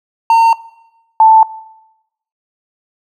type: tone pair in turn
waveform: triangle / sine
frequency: 912 / 883 Hz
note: A#5 / A5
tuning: -38 / +6 cents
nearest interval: minor second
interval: 56 cents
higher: first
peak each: -3 dBFS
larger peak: neither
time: 0.3-0.53 / 1.2-1.43 s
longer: neither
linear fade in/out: 2 ms
effects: noise-tail reverb RT60 0.9 s tail -20 dB re dry